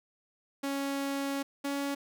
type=tone pair in turn; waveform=sawtooth; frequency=277.2 / 280.6 Hz; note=C#4 / C#4; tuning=0 / +21 cents; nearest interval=unison; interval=21 cents; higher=second; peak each=-27 dBFS; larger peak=neither; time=0.63-1.43 / 1.64-1.95 s; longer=first; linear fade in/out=10 ms; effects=none